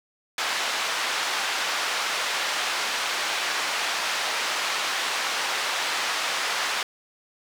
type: band-pass noise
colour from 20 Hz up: pink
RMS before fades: -27 dBFS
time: 0.38-6.83 s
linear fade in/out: 2 ms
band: 960 to 5400 Hz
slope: 12 dB/octave
effects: none